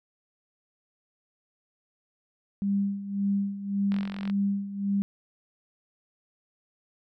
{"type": "tone with tremolo", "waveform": "sine", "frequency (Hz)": 199.3, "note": "G3", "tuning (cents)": 29, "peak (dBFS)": -22, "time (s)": [2.62, 5.02], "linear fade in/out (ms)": 0, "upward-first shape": "sine", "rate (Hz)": 1.8, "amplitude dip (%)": 75}
{"type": "click train", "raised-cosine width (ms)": 0.3, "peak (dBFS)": -23, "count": 18, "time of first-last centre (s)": [3.92, 4.299], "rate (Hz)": 44.9}
{"effects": []}